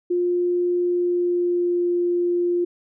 sine tone with pitch glide, 353.5 to 350.5 Hz, F4 to F4, +21 to +6 cents, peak -18 dBFS, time 0.1-2.65 s, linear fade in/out 10 ms, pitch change -15 cents, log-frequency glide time 0.79-1.89 s, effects none

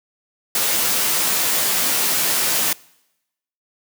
white noise with comb filter, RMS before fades -19 dBFS, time 0.55-2.73 s, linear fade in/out 2 ms, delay 14 ms, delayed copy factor -0.55, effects noise-tail reverb RT60 0.9 s tail -24 dB re dry + high-pass 150 Hz 12 dB/octave

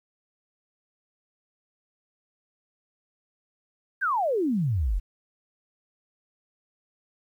sine exponential sweep, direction down, 1661.2 to 38.79 Hz, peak -22 dBFS, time 4.01-5 s, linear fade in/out 20 ms, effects 10-bit

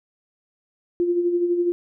sine tone with tremolo, 349.2 Hz, F4, in tune, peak -16 dBFS, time 1-1.72 s, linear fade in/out 0 ms, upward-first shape sine, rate 12 Hz, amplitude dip 50%, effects none

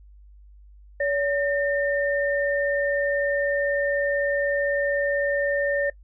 sine tone pair together, 567.8 / 1811 Hz, C#5 / A6, +41 / +49 cents, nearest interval octave + minor sixth, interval 2008 cents, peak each -22 / -26 dBFS, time 1-5.9 s, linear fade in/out 5 ms, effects noise-tail reverb RT60 0.1 s tail -22 dB re dry + added 50 Hz sine -46 dBFS peak until 6.03 s

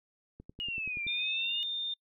click train, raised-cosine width 3 ms, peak -34 dBFS, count 8, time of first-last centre 0.4-1.067 s, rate 10.5 Hz
sine exponential two-way sweep, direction down then up, 2900 to 2349 to 2900 Hz, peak -33 dBFS, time 0.6-1.63 s, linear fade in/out 0 ms, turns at 1.04 s
sine tone, 3622 Hz, A7, 49 cents sharp, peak -32 dBFS, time 1.07-1.94 s, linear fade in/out 5 ms
effects noise-tail reverb RT60 0.1 s tail -26 dB re dry

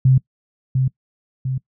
sine tone with echo, 130.81 Hz, C3, in tune, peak -9 dBFS, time 0.05-0.18 s, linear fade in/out 5 ms, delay 700 ms, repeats 2, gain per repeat -5 dB, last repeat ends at 1.58 s, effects noise-tail reverb RT60 0.1 s tail -22 dB re dry

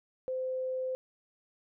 sine tone, 516 Hz, C5, 24 cents flat, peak -31 dBFS, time 0.28-0.95 s, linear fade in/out 0 ms, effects none

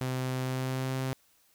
sawtooth tone with pitch glide, 129 to 131.41 Hz, C3 to C3, -24 to +8 cents, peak -26 dBFS, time 0.01-1.13 s, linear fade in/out 0 ms, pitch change +32 cents, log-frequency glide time 0.37-0.96 s, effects white hiss -66 dBFS RMS until 1.54 s

